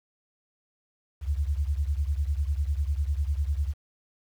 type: beating tone pair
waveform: sine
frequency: 68.8 / 78.8 Hz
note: C#2 / D#2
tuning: -12 / +23 cents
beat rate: 10 Hz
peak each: -26 / -29 dBFS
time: 1.21-3.74 s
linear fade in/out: 50 ms
effects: 9-bit